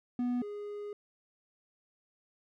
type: tone pair in turn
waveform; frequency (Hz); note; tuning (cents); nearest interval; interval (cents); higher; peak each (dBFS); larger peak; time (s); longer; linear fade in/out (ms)
triangle; 245.5 / 412.9; B3 / G#4; -10 / -10; major sixth; 900; second; -27 / -36; first; 0.19-0.42 / 0.42-0.93; second; 2
effects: none